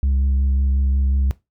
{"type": "tone with vibrato", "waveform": "sine", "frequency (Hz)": 67.4, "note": "C#2", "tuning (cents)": -48, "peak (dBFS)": -12, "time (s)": [0.03, 1.31], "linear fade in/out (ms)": 0, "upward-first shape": "sine", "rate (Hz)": 5.5, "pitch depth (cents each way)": 19, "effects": ["noise-tail reverb RT60 0.2 s tail -21 dB re dry", "tanh soft clip ceiling -14 dBFS"]}